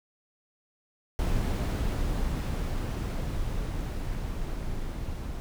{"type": "noise with level ramp", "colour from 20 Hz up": "brown", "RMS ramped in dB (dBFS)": [-26, -35], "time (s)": [1.19, 5.4], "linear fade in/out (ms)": 0, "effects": []}